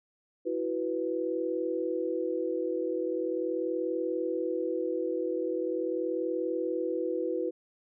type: chord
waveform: sine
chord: E suspended second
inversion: none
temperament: equal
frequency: 329.6 / 370 / 493.9 Hz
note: E4 / F#4 / B4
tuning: 0 / 0 / 0 cents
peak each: -33 / -33 / -32 dBFS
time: 0.45-7.51 s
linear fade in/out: 20 ms
effects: none